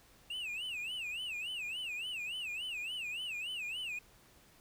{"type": "tone with vibrato", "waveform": "triangle", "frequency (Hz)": 2707, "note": "E7", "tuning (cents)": 45, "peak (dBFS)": -36, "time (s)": [0.3, 3.99], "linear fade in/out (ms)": 5, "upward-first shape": "sine", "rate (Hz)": 3.5, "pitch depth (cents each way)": 200, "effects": ["pink hiss -63 dBFS RMS until 4.6 s"]}